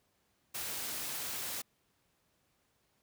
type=noise; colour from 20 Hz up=white; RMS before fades=-39 dBFS; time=0.54-1.62 s; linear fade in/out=10 ms; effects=pink hiss -75 dBFS RMS until 3.02 s + high-pass 60 Hz 12 dB/octave

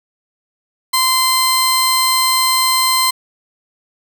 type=tone pair together; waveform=sawtooth; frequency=1036 / 4144 Hz; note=C6 / C8; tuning=-17 / -17 cents; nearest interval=2 octaves; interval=2400 cents; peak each=-11 dBFS; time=0.93-3.11 s; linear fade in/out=10 ms; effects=none

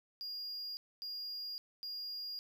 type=tone bursts; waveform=triangle; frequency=4835 Hz; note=D8; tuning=50 cents sharp; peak=-39 dBFS; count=3; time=0.21-2.39 s; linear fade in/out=0 ms; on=560 ms; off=250 ms; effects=none

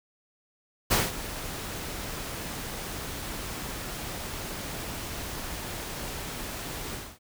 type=noise with ADSR envelope; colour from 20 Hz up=pink; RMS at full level=-21 dBFS; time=0.9-7.19 s; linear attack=19 ms; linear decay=190 ms; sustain=-15 dB; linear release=260 ms; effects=none

